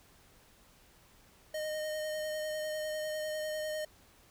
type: tone with vibrato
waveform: square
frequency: 616 Hz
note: D#5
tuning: 17 cents flat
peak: -35 dBFS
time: 1.54-3.85 s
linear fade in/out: 5 ms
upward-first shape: sine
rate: 10 Hz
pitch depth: 15 cents each way
effects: pink hiss -62 dBFS RMS until 4.3 s